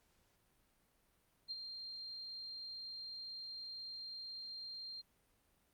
sine tone with ADSR envelope, 4186 Hz, C8, in tune, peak -39 dBFS, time 1.48-5.02 s, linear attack 30 ms, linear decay 35 ms, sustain -6 dB, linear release 20 ms, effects pink hiss -75 dBFS RMS until 5.73 s + Opus 48 kbps

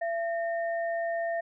sine tone pair together, 674 / 1827.1 Hz, E5 / A#6, +38 / -35 cents, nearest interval octave + perfect fourth, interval 1727 cents, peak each -28 / -37 dBFS, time 0.01-1.41 s, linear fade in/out 10 ms, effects none

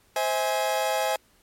40% pulse chord, C augmented, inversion none, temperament equal with one note detuned, 523.3 / 644.6 / 830.6 Hz, C5 / E5 / G#5, 0 / -39 / 0 cents, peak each -28 / -27 / -26 dBFS, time 0.16-1.16 s, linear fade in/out 2 ms, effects pink hiss -62 dBFS RMS until 1.42 s + MP3 64 kbps

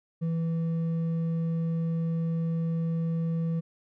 sine tone with hard clipping, 164.81 Hz, E3, in tune, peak -27 dBFS, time 0.21-3.61 s, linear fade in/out 20 ms, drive 4 dB, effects none

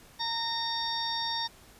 harmonic tone, 920 Hz, A#5, 23 cents flat, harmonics 1 / 2 / 4 / 5 / 6, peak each -34 / -40 / -34 / -38 / -36 dBFS, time 0.19-1.48 s, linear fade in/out 20 ms, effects pink hiss -55 dBFS RMS until 1.79 s + resampled to 32000 Hz

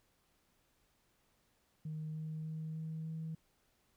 sine tone with pitch steps, 155.56 / 156.73 / 157.91 / 159.1 / 160.3 Hz, D#3 / D#3 / D#3 / D#3 / E3, 0 / +13 / +26 / +39 / -48 cents, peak -38 dBFS, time 1.85-3.35 s, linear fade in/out 5 ms, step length 300 ms, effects tanh soft clip ceiling -35 dBFS + pink hiss -75 dBFS RMS until 3.96 s

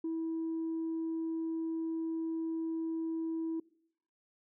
sine tone, 325.7 Hz, E4, 21 cents flat, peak -31 dBFS, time 0.04-3.6 s, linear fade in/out 5 ms, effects noise-tail reverb RT60 0.7 s tail -23 dB re dry + tanh soft clip ceiling -30 dBFS

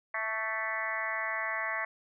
harmonic tone with a mistuned harmonic, 220 Hz, A3, in tune, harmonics 3 / 4 / 5 / 6 / 7 / 8 / 9 / 10, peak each -40 / -42 / -38 / -45 / -42 / -37 / -35 / -43 dBFS, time 0.14-1.85 s, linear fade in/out 5 ms, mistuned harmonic 5, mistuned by +21 cents, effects none

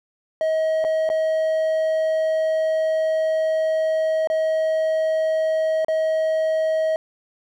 triangle tone with dropouts, 635 Hz, D#5, 35 cents sharp, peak -16 dBFS, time 0.41-6.96 s, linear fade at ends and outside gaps 1 ms, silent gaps 0.842-0.848 / 1.091-1.1 / 4.273-4.3 / 5.847-5.883 s, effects none

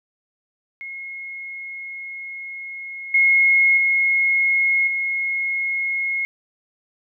sine tone with level steps, 2162 Hz, C#7, 44 cents flat, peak -30 / -12 / -15 / -20 dBFS, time 0.81-6.25 s, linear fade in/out 0 ms, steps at 3.14 / 3.77 / 4.87 s, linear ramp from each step 5 ms, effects none

